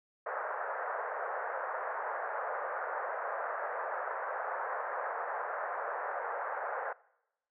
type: band-pass noise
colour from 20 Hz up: pink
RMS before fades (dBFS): -37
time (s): 0.26-6.93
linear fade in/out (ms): 5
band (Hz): 500 to 1700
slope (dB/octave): 48
effects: noise-tail reverb RT60 0.9 s tail -23 dB re dry